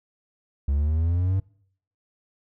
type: linear sweep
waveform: triangle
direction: up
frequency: 68 to 97.3 Hz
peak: -18 dBFS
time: 0.68-1.4 s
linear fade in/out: 5 ms
effects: noise-tail reverb RT60 0.6 s tail -23 dB re dry